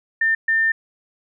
sine tone bursts at uneven times, 1800 Hz, A6, 39 cents sharp, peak -15 dBFS, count 2, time 0.21-0.35 / 0.48-0.72 s, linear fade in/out 5 ms, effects none

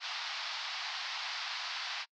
white band-pass noise, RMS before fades -39 dBFS, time 0-2.06 s, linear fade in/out 50 ms, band 730 to 5100 Hz, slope 48 dB/octave, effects noise-tail reverb RT60 0.1 s tail -26 dB re dry

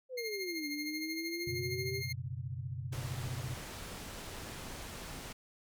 sine exponential two-way sweep, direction down then up, 529 to 289.8 to 397.7 Hz, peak -38 dBFS, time 0.09-2.03 s, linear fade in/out 50 ms, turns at 0.68 s
25% pulse tone with tremolo, 2125 Hz, C7, 26 cents sharp, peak -33 dBFS, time 0.17-2.13 s, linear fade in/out 10 ms, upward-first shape sine, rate 13 Hz, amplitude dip 60%
sine chord, F# suspended fourth, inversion none, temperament equal, 92.5 / 123.47 / 138.59 Hz, F#2 / B2 / C#3, 0 / 0 / 0 cents, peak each -43 / -40 / -43 dBFS, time 1.47-3.57 s, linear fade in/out 5 ms
pink low-pass noise, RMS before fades -45 dBFS, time 2.92-5.33 s, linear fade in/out 10 ms, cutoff 12000 Hz, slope 12 dB/octave
effects none

